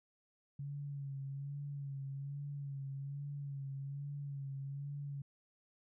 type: tone with vibrato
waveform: sine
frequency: 140 Hz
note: C#3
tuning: 18 cents sharp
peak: -40 dBFS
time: 0.59-5.22 s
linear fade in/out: 5 ms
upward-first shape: sine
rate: 1.2 Hz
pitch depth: 41 cents each way
effects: none